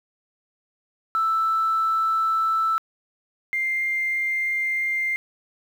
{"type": "tone pair in turn", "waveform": "sine", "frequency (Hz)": [1321, 2101], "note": ["E6", "C7"], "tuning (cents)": [3, 7], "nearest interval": "minor sixth", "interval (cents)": 804, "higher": "second", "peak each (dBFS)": [-18, -21], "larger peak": "first", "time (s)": [[1.15, 2.78], [3.53, 5.16]], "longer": "neither", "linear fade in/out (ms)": 0, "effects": ["tanh soft clip ceiling -14 dBFS", "8-bit"]}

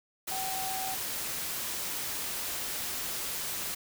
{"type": "tone in noise", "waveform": "sine", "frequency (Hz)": 763, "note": "G5", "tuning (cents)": -47, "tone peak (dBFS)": -35, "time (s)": [0.31, 0.95], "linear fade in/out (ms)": 10, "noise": "white", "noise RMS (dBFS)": -35, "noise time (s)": [0.27, 3.75], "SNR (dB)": -3, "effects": []}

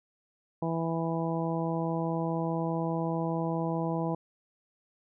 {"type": "harmonic tone", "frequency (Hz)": 164.81, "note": "E3", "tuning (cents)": 0, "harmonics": [1, 2, 3, 4, 5, 6], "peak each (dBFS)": [-31, -34, -36, -37, -38, -39], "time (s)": [0.62, 4.15], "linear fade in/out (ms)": 5, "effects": []}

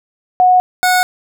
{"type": "tone pair in turn", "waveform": ["sine", "25% pulse"], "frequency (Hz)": [732, 732], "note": ["F#5", "F#5"], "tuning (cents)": [-19, -19], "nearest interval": "unison", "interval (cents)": 0, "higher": "neither", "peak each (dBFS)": -6, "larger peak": "neither", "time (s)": [[0.4, 0.6], [0.83, 1.03]], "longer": "neither", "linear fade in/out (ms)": 0, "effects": []}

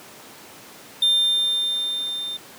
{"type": "tone with level ramp", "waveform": "triangle", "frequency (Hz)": 3600, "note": "A7", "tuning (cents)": 39, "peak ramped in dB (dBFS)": [-13, -26], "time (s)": [1.02, 2.37], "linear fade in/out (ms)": 5, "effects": ["pink hiss -43 dBFS RMS until 2.58 s", "high-pass 200 Hz 12 dB/octave"]}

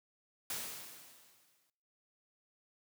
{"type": "noise with exponential decay", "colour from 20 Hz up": "white", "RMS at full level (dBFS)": -38, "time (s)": [0.5, 1.7], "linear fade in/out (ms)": 2, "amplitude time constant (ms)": 260, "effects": ["noise-tail reverb RT60 0.8 s tail -21 dB re dry", "high-pass 100 Hz 12 dB/octave"]}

